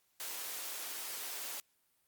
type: high-pass noise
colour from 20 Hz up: white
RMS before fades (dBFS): -42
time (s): 0.2-1.6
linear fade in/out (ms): 0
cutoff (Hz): 370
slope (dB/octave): 12
effects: white hiss -75 dBFS RMS until 2.07 s + Opus 48 kbps